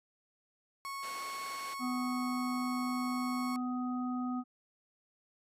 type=tone; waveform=35% pulse; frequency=1102 Hz; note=C#6; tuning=11 cents flat; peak=-37 dBFS; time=0.85-3.56 s; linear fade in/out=0 ms
type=band-pass noise; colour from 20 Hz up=pink; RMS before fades=-49 dBFS; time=1.02-1.75 s; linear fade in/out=20 ms; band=450 to 9500 Hz; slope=12 dB/octave
type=harmonic tone; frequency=250.2 Hz; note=B3; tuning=23 cents sharp; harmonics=1 / 3 / 5; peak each=-33 / -44 / -43 dBFS; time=1.79-4.44 s; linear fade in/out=50 ms
effects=resampled to 32000 Hz